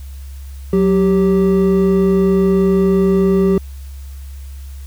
triangle tone pair together, 184.8 / 390.7 Hz, F#3 / G4, -2 / -6 cents, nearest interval octave + minor second, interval 1296 cents, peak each -11 dBFS, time 0.73-3.58 s, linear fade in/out 2 ms, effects added 68 Hz sine -28 dBFS peak until 4.86 s + white hiss -47 dBFS RMS until 4.86 s

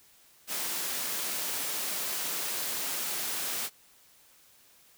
white high-pass noise, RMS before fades -33 dBFS, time 0.47-3.7 s, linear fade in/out 50 ms, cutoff 190 Hz, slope 12 dB/octave, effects white hiss -60 dBFS RMS until 4.97 s

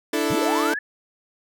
sawtooth chord, D suspended second, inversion none, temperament equal, 293.7 / 329.6 / 440 Hz, D4 / E4 / A4, 0 / 0 / 0 cents, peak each -21 dBFS, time 0.13-0.74 s, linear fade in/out 5 ms
sine linear sweep, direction up, 82.41 to 1760 Hz, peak -25 dBFS, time 0.3-0.79 s, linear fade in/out 5 ms
effects none

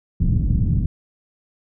white low-pass noise, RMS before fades -18 dBFS, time 0.2-0.86 s, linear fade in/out 5 ms, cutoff 160 Hz, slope 24 dB/octave, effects none

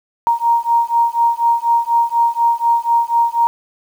sine beating tone pair, 932.3 / 936.4 Hz, A#5 / A#5, 0 / +8 cents, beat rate 4.1 Hz, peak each -15 dBFS, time 0.27-3.47 s, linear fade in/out 0 ms, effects 7-bit

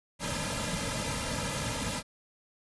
pink noise with comb filter, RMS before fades -33 dBFS, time 0.19-2.03 s, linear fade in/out 50 ms, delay 2.7 ms, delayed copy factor -0.9, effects resampled to 24000 Hz

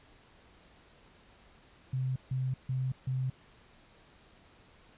sine tone bursts, 130 Hz, C3, 11 cents flat, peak -29 dBFS, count 4, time 1.93-3.3 s, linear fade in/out 5 ms, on 230 ms, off 150 ms, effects pink hiss -60 dBFS RMS until 4.97 s + resampled to 8000 Hz

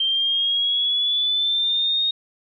sine exponential sweep, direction up, 3144 to 3729 Hz, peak -18 dBFS, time 0-2.11 s, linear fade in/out 5 ms, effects none

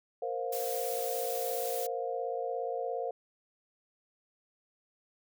sine chord, Bb suspended second, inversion none, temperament equal with one note detuned, 466.2 / 523.3 / 707 Hz, Bb4 / C5 / F5, 0 / 0 / +21 cents, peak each -36 / -36 / -37 dBFS, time 0.22-3.11 s, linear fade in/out 5 ms
blue noise, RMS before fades -39 dBFS, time 0.52-1.87 s, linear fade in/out 10 ms
effects none

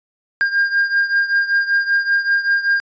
triangle beating tone pair, 1606 / 1611.2 Hz, G6 / G6, +41 / +47 cents, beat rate 5.2 Hz, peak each -14 / -18 dBFS, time 0.41-2.8 s, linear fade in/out 0 ms, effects resampled to 16000 Hz

